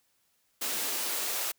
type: noise with high-pass filter sweep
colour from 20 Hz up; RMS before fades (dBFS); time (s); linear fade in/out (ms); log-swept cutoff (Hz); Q
white; -32; 0.61-1.52; 10; 240 to 480; 1.1
effects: white hiss -72 dBFS RMS until 1.58 s